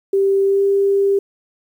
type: tone with pitch glide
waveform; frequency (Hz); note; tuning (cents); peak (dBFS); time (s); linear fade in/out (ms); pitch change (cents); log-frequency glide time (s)
sine; 392 to 396.3; G4 to G4; 0 to +19; -12; 0.13-1.19; 5; +19; 0.44-0.62
effects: 8-bit